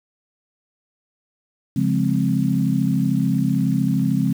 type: chord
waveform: sine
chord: Db major seventh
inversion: none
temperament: equal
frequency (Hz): 138.59 / 174.61 / 207.7 / 261.6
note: Db3 / F3 / Ab3 / C4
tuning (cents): 0 / 0 / 0 / 0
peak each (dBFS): -22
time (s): 1.76-4.33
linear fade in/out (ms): 5
effects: 7-bit